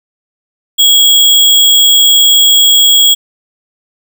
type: tone with sample-and-hold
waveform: sine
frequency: 3322 Hz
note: G#7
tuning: in tune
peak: -3 dBFS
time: 0.78-3.15 s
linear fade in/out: 20 ms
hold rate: 11025 Hz
effects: none